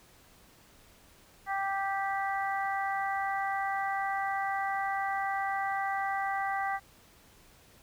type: harmonic tone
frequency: 392 Hz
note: G4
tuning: in tune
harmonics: 2 / 3 / 4 / 5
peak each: -31 / -37 / -38 / -37 dBFS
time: 1.46-6.8 s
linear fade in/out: 50 ms
effects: pink hiss -59 dBFS RMS until 7.82 s